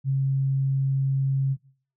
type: tone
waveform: sine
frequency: 135.5 Hz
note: C#3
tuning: 39 cents flat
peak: -20 dBFS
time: 0.04-1.57 s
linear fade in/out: 50 ms
effects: noise-tail reverb RT60 0.5 s tail -20 dB re dry